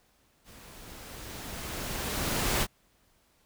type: noise with level ramp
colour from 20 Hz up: pink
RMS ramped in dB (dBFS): -52 to -26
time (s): 0.44-2.67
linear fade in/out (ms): 50
effects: pink hiss -67 dBFS RMS until 3.45 s